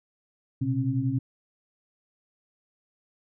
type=tone cluster; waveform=sine; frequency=120.6 / 131.4 / 269.5 Hz; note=B2 / C3 / C#4; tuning=-41 / +8 / -49 cents; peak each=-28 dBFS; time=0.61-1.19 s; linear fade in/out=10 ms; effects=none